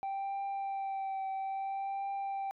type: tone with vibrato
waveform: sine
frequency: 781 Hz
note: G5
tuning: 7 cents flat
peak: -31 dBFS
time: 0.03-2.51 s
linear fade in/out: 0 ms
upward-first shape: triangle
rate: 0.6 Hz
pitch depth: 23 cents each way
effects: tanh soft clip ceiling -33 dBFS